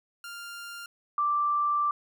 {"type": "tone pair in turn", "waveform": ["sawtooth", "sine"], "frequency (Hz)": [1396.9, 1174.6], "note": ["F6", "D6"], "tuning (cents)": [0, 0], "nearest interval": "minor third", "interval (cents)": 300, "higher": "first", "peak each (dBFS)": [-35, -23], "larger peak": "second", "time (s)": [[0.24, 0.86], [1.18, 1.91]], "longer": "second", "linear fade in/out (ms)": 2, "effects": []}